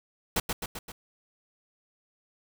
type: noise with echo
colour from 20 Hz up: pink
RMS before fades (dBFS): -26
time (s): 0.36-0.4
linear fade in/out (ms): 5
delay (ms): 130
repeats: 4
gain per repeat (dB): -4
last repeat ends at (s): 0.92
effects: none